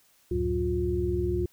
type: tone cluster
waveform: sine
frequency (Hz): 69.5 / 89.9 / 109.1 / 183.2 / 355.4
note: C#2 / F#2 / A2 / F#3 / F4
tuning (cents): +5 / -49 / -14 / -17 / +30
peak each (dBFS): -30 / -36 / -34 / -36 / -27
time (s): 0.31-1.46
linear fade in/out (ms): 5
effects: white hiss -63 dBFS RMS until 1.52 s